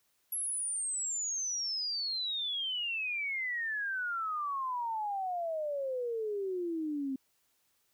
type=exponential sweep; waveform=sine; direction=down; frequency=11400 to 261.6 Hz; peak=-32 dBFS; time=0.32-7.16 s; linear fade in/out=5 ms; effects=white hiss -74 dBFS RMS until 7.93 s